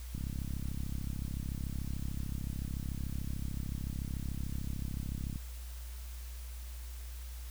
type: click train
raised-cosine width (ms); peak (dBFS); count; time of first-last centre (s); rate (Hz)
5; -26; 176; 0.15-5.358; 33.6
effects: added 60 Hz sine -41 dBFS peak until 7.5 s + white hiss -54 dBFS RMS until 7.5 s